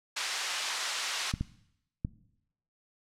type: band-pass noise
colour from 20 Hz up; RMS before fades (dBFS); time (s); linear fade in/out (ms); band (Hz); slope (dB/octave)
white; -34; 0.16-1.32; 10; 890 to 5400; 12
type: clicks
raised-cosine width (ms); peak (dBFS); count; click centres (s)
5; -18; 3; 1.339 / 1.41 / 2.049
effects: noise-tail reverb RT60 0.8 s tail -19 dB re dry + low-pass 10000 Hz 12 dB/octave

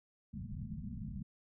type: low-pass noise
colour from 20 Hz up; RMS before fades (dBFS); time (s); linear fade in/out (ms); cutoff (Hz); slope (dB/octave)
white; -43; 0.33-1.23; 10; 230; 96
effects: none

